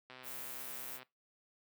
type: click train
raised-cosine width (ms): 0.3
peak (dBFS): -35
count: 120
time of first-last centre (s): 0.1-1.03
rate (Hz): 128
type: noise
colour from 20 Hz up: violet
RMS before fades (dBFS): -45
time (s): 0.23-1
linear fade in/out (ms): 50
effects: noise-tail reverb RT60 0.2 s tail -20 dB re dry + high-pass 150 Hz 12 dB/octave